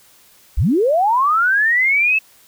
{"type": "linear sweep", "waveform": "sine", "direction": "up", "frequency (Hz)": [34.65, 2637], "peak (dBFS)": -12, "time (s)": [0.57, 2.19], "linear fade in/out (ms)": 10, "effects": ["white hiss -50 dBFS RMS until 2.47 s"]}